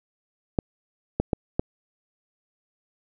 clicks, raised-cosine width 2 ms, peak -8 dBFS, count 4, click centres 0.588 / 1.2 / 1.332 / 1.595 s, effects none

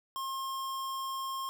square tone, 1070 Hz, C6, 38 cents sharp, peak -35 dBFS, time 0.16-1.49 s, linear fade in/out 0 ms, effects none

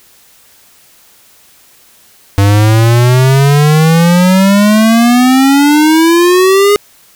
square exponential sweep, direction up, 98.4 to 415.3 Hz, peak -5 dBFS, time 2.38-6.76 s, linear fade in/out 0 ms, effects white hiss -44 dBFS RMS until 7.15 s

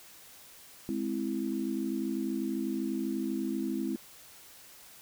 sine chord, Ab augmented, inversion none, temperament equal with one note detuned, 209.3 / 261.6 / 329.6 Hz, Ab3 / C4 / E4, +14 / 0 / 0 cents, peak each -35 / -34 / -34 dBFS, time 0.89-3.96 s, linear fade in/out 0 ms, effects white hiss -53 dBFS RMS until 5.01 s

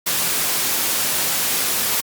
white high-pass noise, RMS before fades -20 dBFS, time 0.06-2.01 s, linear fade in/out 10 ms, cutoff 110 Hz, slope 24 dB/octave, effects Opus 48 kbps

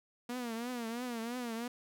sawtooth tone with vibrato, 237.6 Hz, A#3, 33 cents sharp, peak -33 dBFS, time 0.29-1.68 s, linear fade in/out 5 ms, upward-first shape triangle, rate 3 Hz, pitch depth 120 cents each way, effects none

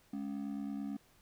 triangle ring-modulated tone, 243.3 Hz, B3, 26 cents flat, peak -32 dBFS, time 0.13-0.97 s, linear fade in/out 5 ms, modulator 34.6 Hz, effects pink hiss -67 dBFS RMS until 1.21 s

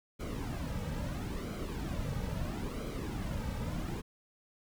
brown noise with flanger, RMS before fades -37 dBFS, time 0.19-4.02 s, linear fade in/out 20 ms, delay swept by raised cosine 1.1 to 2.9 ms, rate 0.75 Hz, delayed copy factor -0.65, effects none

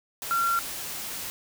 sine tone in noise, 1371 Hz, F6, 32 cents flat, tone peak -22 dBFS, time 0.31-0.59 s, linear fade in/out 0 ms, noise white, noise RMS -35 dBFS, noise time 0.22-1.3 s, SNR +10 dB, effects none

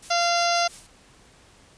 blue noise with tremolo, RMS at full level -39 dBFS, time 0.02-0.87 s, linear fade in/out 10 ms, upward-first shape sine, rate 5.8 Hz, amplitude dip 65%
harmonic tone, 690 Hz, F5, 21 cents flat, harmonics 1 / 2 / 3 / 4 / 5 / 6 / 7 / 8 / 9, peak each -22 / -27 / -32 / -32 / -34 / -33 / -29 / -33 / -32 dBFS, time 0.1-0.68 s, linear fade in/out 10 ms
effects pink hiss -54 dBFS RMS until 1.77 s + resampled to 22050 Hz

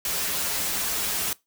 white noise with comb filter, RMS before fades -27 dBFS, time 0.05-1.33 s, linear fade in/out 2 ms, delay 8.2 ms, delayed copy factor -0.9, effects noise-tail reverb RT60 0.2 s tail -21 dB re dry

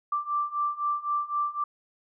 sine beating tone pair, 1173 / 1176.9 Hz, D6 / D6, -2 / +3 cents, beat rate 3.9 Hz, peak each -30 / -28 dBFS, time 0.12-1.64 s, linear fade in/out 5 ms, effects none

